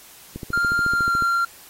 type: click train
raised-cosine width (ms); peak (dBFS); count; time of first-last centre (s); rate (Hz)
3; -18; 13; 0.36-1.223; 13.9
type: tone with pitch glide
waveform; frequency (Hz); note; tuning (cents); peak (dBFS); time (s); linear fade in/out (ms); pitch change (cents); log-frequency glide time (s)
triangle; 1396.9 to 1380.9; F6 to F6; 0 to -20; -16; 0.53-1.45; 5; -20; 0.91-1.13
effects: white hiss -46 dBFS RMS until 1.69 s + AAC 48 kbps